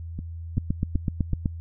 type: two click trains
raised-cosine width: 5 ms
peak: -18 / -11 dBFS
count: 4 / 8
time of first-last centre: 0.19-1.335 / 0.58-1.458 s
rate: 2.62 / 7.97 Hz
effects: added 83 Hz sine -33 dBFS peak until 1.6 s